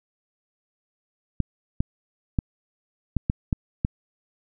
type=clicks; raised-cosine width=5 ms; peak=-9 dBFS; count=7; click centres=1.403 / 1.805 / 2.388 / 3.167 / 3.299 / 3.528 / 3.849 s; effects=none